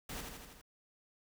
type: noise with echo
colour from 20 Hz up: pink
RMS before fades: -43 dBFS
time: 0.09-0.21 s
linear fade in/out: 5 ms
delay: 81 ms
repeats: 5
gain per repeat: -3 dB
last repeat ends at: 0.615 s
effects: none